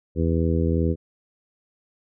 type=harmonic tone; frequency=82.41 Hz; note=E2; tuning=in tune; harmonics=1 / 2 / 3 / 4 / 5 / 6; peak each=-22 / -25 / -27 / -28 / -29 / -30 dBFS; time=0.15-0.96 s; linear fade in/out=50 ms; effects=none